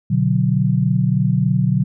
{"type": "chord", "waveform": "sine", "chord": "B minor", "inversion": "none", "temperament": "equal", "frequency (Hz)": [123.47, 146.83, 185], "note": ["B2", "D3", "F#3"], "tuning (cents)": [0, 0, 0], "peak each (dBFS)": -18, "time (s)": [0.1, 1.84], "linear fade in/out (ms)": 10, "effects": []}